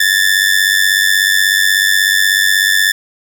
sawtooth ring-modulated tone, 1758 Hz, A6, 2 cents flat, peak -3 dBFS, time 0-2.92 s, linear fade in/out 5 ms, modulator 48.2 Hz, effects none

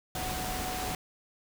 sine tone in noise, 740 Hz, F#5, in tune, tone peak -37 dBFS, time 0.15-0.95 s, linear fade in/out 2 ms, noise pink, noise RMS -35 dBFS, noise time 0.15-0.95 s, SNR -5 dB, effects none

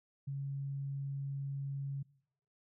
sine tone, 138.59 Hz, C#3, in tune, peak -36 dBFS, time 0.27-2.03 s, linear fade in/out 10 ms, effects noise-tail reverb RT60 0.7 s tail -23 dB re dry

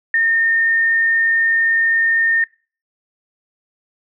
sine tone with frequency modulation, 1824 Hz, A#6, 38 cents flat, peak -12 dBFS, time 0.14-2.44 s, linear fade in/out 2 ms, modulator 39.3 Hz, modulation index 0.22, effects noise-tail reverb RT60 0.4 s tail -25 dB re dry

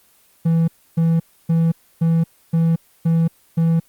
triangle tone bursts, 164.9 Hz, E3, 1 cent sharp, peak -11 dBFS, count 7, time 0.45-3.8 s, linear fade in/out 10 ms, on 230 ms, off 290 ms, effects white hiss -55 dBFS RMS until 3.88 s + Opus 24 kbps

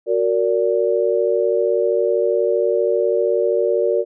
sine chord, Gb augmented, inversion none, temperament just, 370 / 462.5 / 578.1 Hz, Gb4 / Bb4 / D5, 0 / -14 / -27 cents, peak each -20 / -18 / -20 dBFS, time 0.06-4.05 s, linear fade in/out 50 ms, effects none

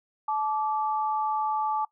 sine tone pair together, 865 / 1167.2 Hz, A5 / D6, -30 / -11 cents, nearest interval perfect fourth, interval 519 cents, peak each -26 / -30 dBFS, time 0.28-1.85 s, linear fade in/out 5 ms, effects noise-tail reverb RT60 0.1 s tail -21 dB re dry

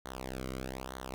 sawtooth tone with flanger, 64.8 Hz, C2, 16 cents flat, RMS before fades -41 dBFS, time 0.05-1.14 s, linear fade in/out 0 ms, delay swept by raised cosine 0.39 to 1.17 ms, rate 1.1 Hz, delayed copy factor -0.85, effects none

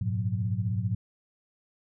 sine tone cluster, 93.1 / 104.9 / 120.2 / 181 Hz, F#2 / G#2 / B2 / F#3, +11 / +18 / -46 / -38 cents, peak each -37 / -28 / -32 / -34 dBFS, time 0.01-0.95 s, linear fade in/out 5 ms, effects none

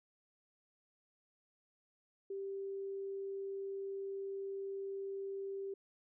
sine tone, 391.9 Hz, G4, in tune, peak -39 dBFS, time 2.3-5.74 s, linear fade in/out 5 ms, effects none

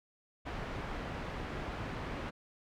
pink low-pass noise, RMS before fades -40 dBFS, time 0.45-2.31 s, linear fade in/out 20 ms, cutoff 2200 Hz, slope 12 dB/octave, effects none

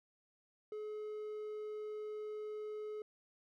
triangle tone, 425.6 Hz, G#4, 42 cents sharp, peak -39 dBFS, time 0.72-3.02 s, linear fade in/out 2 ms, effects none

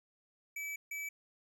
square tone bursts at uneven times, 2300 Hz, D7, 37 cents flat, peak -39 dBFS, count 2, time 0.56-0.76 / 0.91-1.09 s, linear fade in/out 5 ms, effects 13-bit

